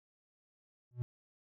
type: tone with exponential growth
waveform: triangle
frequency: 122.3 Hz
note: B2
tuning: 16 cents flat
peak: -27 dBFS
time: 0.91-1.02 s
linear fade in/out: 0 ms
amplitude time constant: 22 ms
effects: none